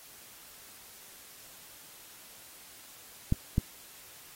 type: clicks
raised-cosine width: 5 ms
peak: -12 dBFS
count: 2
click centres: 3.324 / 3.581 s
effects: white hiss -52 dBFS RMS until 4.35 s + AAC 48 kbps